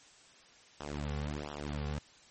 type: tone with flanger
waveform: sawtooth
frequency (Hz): 73.42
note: D2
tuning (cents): 0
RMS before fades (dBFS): -38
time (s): 0.8-1.99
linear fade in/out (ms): 5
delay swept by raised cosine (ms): 0.44 to 3.24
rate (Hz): 1.4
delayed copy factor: -1
effects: white hiss -59 dBFS RMS until 2.3 s + MP3 32 kbps